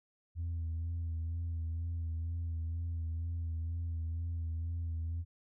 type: tone with vibrato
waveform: sine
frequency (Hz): 83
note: E2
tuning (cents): +12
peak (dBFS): -32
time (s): 0.35-5.25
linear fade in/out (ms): 50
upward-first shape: sine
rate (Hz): 2.1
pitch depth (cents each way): 34
effects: tanh soft clip ceiling -32 dBFS